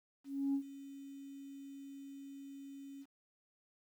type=tone with ADSR envelope; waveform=sine; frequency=276.5 Hz; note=C#4; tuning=4 cents flat; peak=-29 dBFS; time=0.24-3.06 s; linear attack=300 ms; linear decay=84 ms; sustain=-18 dB; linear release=45 ms; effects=tanh soft clip ceiling -28 dBFS + 11-bit